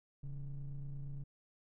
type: ring-modulated tone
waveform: triangle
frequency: 76.3 Hz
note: D#2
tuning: 33 cents flat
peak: -34 dBFS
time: 0.23-1.24 s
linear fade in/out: 10 ms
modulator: 62 Hz
effects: tanh soft clip ceiling -33 dBFS